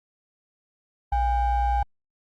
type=ring-modulated tone; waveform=triangle; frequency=375.4 Hz; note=F#4; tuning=25 cents sharp; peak=-15 dBFS; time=1.12-1.83 s; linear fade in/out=5 ms; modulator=435 Hz; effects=Opus 48 kbps